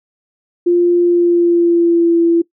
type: tone with pitch glide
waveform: sine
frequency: 349.2 to 336.9 Hz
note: F4 to E4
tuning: 0 to +38 cents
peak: -8 dBFS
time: 0.66-2.42 s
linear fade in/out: 10 ms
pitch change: -62 cents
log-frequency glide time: 1.02-2.18 s
effects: noise-tail reverb RT60 0.1 s tail -20 dB re dry